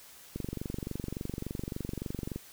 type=click train; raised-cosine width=3 ms; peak=-22 dBFS; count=48; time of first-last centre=0.36-2.36 s; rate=23.5 Hz; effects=white hiss -53 dBFS RMS until 2.52 s